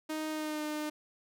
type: tone with pitch glide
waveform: sawtooth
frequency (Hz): 311.1 to 302.9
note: D#4 to D#4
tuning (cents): 0 to -46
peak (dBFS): -30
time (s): 0.09-0.9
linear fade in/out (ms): 10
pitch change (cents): -46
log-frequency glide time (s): 0.3-0.63
effects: none